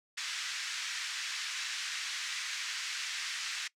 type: band-pass noise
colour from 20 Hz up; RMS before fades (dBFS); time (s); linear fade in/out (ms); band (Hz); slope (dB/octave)
pink; -38; 0.17-3.68; 10; 1600 to 6900; 24
effects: noise-tail reverb RT60 0.1 s tail -21 dB re dry

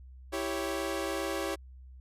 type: chord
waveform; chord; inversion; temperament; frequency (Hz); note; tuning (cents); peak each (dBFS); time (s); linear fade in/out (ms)
sawtooth; C# diminished; first; equal; 329.6 / 392 / 554.4; E4 / G4 / C#5; 0 / 0 / 0; -32; 0.32-1.56; 20
effects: added 64 Hz sine -47 dBFS peak until 2 s + resampled to 32000 Hz

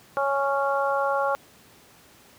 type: harmonic tone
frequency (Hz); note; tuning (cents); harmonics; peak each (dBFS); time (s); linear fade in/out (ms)
277.2; C#4; 0; 2 / 3 / 4 / 5; -25 / -27 / -28 / -29; 0.17-1.35; 0
effects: pink hiss -53 dBFS RMS until 2.38 s + high-pass 100 Hz 12 dB/octave

